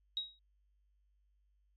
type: tone with exponential decay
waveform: sine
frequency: 3807 Hz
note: A#7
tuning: 36 cents sharp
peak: -31 dBFS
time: 0.17-0.39 s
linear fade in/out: 1 ms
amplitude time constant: 47 ms
effects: added 50 Hz sine -70 dBFS peak until 1.76 s + AAC 48 kbps